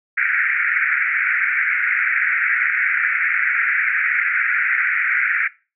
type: band-pass noise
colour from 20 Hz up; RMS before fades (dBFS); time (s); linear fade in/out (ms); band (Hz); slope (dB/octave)
white; -19; 0.17-5.48; 10; 1400 to 2300; 96
effects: noise-tail reverb RT60 0.3 s tail -19 dB re dry